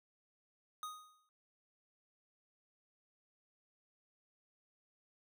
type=tone with exponential decay; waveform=square; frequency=1244.5 Hz; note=D#6; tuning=in tune; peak=-40 dBFS; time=0.83-1.29 s; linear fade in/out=1 ms; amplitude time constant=99 ms; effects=none